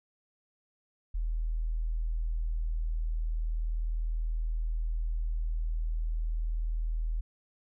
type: tone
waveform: sine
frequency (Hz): 40.18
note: E1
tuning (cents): -44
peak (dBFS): -28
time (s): 1.14-7.21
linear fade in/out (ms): 10
effects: none